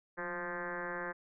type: tone with frequency modulation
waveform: sine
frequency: 1046.5 Hz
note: C6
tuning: in tune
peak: -36 dBFS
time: 0.17-1.13 s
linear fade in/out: 20 ms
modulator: 173 Hz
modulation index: 4.6
effects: none